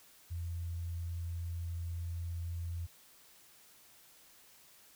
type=tone; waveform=sine; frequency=85.1 Hz; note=F2; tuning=44 cents flat; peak=-36 dBFS; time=0.3-2.87 s; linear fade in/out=20 ms; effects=white hiss -61 dBFS RMS until 4.95 s